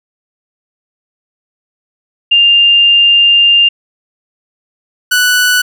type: tone pair in turn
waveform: sine / sawtooth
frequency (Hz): 2800 / 1483.2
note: F7 / F#6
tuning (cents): +4 / +4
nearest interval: major seventh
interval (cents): 1100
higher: first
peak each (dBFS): -4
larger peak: neither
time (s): 2.31-3.69 / 5.11-5.62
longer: first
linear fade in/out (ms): 10
effects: none